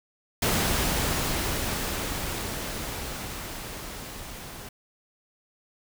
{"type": "noise with level ramp", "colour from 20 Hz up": "pink", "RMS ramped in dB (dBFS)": [-24, -41], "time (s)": [0.42, 4.69], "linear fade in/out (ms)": 5, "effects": []}